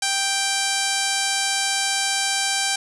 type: tone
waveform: 5% pulse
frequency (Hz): 785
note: G5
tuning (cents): +2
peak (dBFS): -8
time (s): 0.02-2.76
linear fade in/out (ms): 5
effects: resampled to 24000 Hz + 7-bit